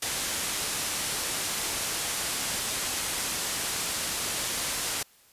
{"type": "low-pass noise", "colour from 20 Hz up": "white", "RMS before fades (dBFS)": -31, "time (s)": [0.02, 5.03], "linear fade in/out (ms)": 5, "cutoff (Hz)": 11000, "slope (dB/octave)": 24, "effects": ["white hiss -59 dBFS RMS until 5.32 s", "resampled to 32000 Hz"]}